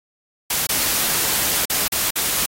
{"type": "noise with dropouts", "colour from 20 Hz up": "white", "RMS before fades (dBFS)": -20, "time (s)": [0.5, 2.46], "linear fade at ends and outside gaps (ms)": 5, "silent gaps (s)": [[0.669, 0.69], [1.653, 1.698], [1.881, 1.92], [2.107, 2.156]], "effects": ["AAC 48 kbps"]}